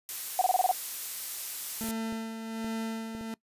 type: noise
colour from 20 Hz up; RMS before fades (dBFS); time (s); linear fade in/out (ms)
blue; -35; 0.09-1.91; 0
type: tone bursts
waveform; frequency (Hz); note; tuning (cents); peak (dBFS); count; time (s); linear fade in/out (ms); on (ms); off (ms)
sine; 740; F#5; 0; -20; 7; 0.39-0.714; 2; 24; 26
type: tone with tremolo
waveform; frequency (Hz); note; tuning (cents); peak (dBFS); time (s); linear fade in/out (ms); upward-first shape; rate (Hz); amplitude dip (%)
40% pulse; 224; A3; +31; -30; 1.81-3.34; 0; sine; 1.3; 50
type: clicks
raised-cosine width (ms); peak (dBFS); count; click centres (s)
2; -30; 6; 1.839 / 1.888 / 2.125 / 2.645 / 3.15 / 3.211
effects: noise-tail reverb RT60 0.1 s tail -22 dB re dry + resampled to 32000 Hz